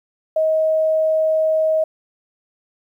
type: tone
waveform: sine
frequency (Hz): 632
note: D#5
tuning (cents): +27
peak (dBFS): -14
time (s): 0.36-1.84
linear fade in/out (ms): 5
effects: 9-bit